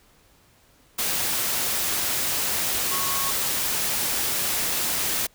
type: tone in noise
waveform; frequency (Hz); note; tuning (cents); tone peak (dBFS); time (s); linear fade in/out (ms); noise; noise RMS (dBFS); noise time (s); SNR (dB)
sine; 1100; C#6; -14; -30; 2.91-3.31; 10; white; -25; 0.98-5.27; -8
effects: pink hiss -58 dBFS RMS until 5.34 s